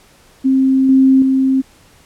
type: tone with level steps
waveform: sine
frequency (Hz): 265.1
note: C4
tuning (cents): +23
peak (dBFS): -9 / -6 / -10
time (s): 0.44-1.62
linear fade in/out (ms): 20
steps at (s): 0.89 / 1.22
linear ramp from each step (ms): 2
effects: pink hiss -48 dBFS RMS until 2.05 s + low-pass 12000 Hz 12 dB/octave